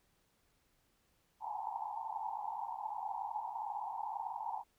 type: band-pass noise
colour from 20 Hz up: white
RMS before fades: -41 dBFS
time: 1.4-4.64 s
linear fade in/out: 50 ms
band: 780 to 940 Hz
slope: 96 dB/octave
effects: pink hiss -75 dBFS RMS until 4.78 s